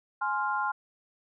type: chord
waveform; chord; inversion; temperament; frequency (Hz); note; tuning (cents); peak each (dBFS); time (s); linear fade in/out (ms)
sine; F minor; first; just; 838.1 / 1047.7 / 1396.9; Ab5 / C6 / F6; +16 / +2 / 0; -31; 0.21-0.72; 10
effects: none